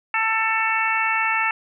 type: harmonic tone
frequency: 444.6 Hz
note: A4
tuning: 18 cents sharp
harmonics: 2 / 3 / 4 / 5 / 6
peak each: -25 / -25 / -25 / -25 / -25 dBFS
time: 0.14-1.51 s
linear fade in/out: 2 ms
effects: none